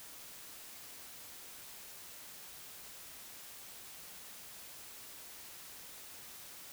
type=silence; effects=white hiss -51 dBFS RMS until 6.72 s